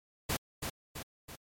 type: noise with echo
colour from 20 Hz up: pink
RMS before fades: -32 dBFS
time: 0.29-0.37 s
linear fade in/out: 10 ms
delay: 330 ms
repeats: 3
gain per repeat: -5 dB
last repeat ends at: 1.36 s
effects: MP3 64 kbps